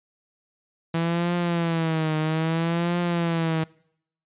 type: tone with vibrato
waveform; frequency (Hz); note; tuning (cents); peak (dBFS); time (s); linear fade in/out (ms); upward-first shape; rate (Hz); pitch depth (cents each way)
sawtooth; 164.81; E3; 0; -18; 0.94-3.64; 5; triangle; 0.61; 110
effects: noise-tail reverb RT60 0.7 s tail -24 dB re dry + resampled to 8000 Hz